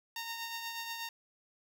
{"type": "tone with tremolo", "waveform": "10% pulse", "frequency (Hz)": 921, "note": "A#5", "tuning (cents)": -21, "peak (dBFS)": -28, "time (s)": [0.16, 1.09], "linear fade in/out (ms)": 2, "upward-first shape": "triangle", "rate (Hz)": 8.3, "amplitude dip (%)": 45, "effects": []}